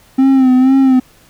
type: tone with vibrato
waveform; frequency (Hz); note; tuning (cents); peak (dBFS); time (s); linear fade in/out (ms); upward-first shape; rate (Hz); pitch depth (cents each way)
triangle; 261.6; C4; 0; -4; 0.18-1; 10; sine; 2.1; 53
effects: pink hiss -47 dBFS RMS until 1.29 s